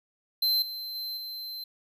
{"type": "tone with level steps", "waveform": "square", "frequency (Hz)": 4100, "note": "C8", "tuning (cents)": -36, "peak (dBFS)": [-23, -35, -33, -36], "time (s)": [0.42, 1.64], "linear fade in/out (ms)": 5, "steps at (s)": [0.62, 0.95, 1.17], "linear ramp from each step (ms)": 2, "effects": []}